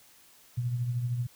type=tone with tremolo; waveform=sine; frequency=121.6 Hz; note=B2; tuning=26 cents flat; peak=-25 dBFS; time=0.57-1.27 s; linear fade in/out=10 ms; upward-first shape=triangle; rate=13 Hz; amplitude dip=55%; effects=white hiss -58 dBFS RMS until 1.35 s